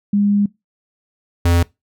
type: tone pair in turn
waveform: sine / square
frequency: 203.5 / 85.93 Hz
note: G#3 / F2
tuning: -35 / -28 cents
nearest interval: octave + minor third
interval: 1493 cents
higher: first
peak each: -12 dBFS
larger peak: neither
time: 0.13-0.46 / 1.45-1.63 s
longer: first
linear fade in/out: 5 ms
effects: noise-tail reverb RT60 0.2 s tail -22 dB re dry